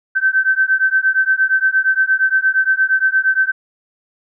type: beating tone pair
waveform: sine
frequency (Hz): 1539 / 1547.6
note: G6 / G6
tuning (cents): -32 / -23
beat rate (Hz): 8.6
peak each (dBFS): -15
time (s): 0.15-3.52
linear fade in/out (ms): 20
effects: none